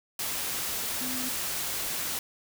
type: tone in noise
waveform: sine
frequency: 253.9 Hz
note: B3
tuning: 48 cents sharp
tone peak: -36 dBFS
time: 1.01-1.29 s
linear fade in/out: 2 ms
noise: white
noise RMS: -32 dBFS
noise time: 0.19-2.19 s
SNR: -7 dB
effects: none